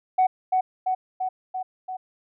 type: tone with echo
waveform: sine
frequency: 746 Hz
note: F#5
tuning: 14 cents sharp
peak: -14 dBFS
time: 0.18-0.27 s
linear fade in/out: 10 ms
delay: 340 ms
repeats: 5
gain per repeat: -3 dB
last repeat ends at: 1.97 s
effects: tanh soft clip ceiling -13 dBFS